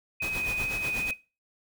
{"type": "tone with vibrato", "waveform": "sine", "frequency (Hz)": 2510, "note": "D#7", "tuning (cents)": 15, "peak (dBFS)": -28, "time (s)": [0.2, 1.14], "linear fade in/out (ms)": 10, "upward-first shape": "triangle", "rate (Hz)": 2.3, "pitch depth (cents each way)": 16}
{"type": "noise with tremolo", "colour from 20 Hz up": "pink", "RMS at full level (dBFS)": -35, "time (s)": [0.22, 1.11], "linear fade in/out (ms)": 2, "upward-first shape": "sine", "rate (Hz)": 8.2, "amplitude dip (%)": 65}
{"effects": ["noise-tail reverb RT60 0.3 s tail -19 dB re dry"]}